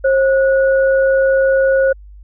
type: tone pair together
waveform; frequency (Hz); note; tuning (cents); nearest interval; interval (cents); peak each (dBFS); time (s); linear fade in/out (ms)
sine; 536 / 1461.9; C5 / F#6; +42 / -21; octave + perfect fourth; 1737; -10 / -20; 0.04-1.93; 10
effects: added 50 Hz sine -35 dBFS peak until 2.23 s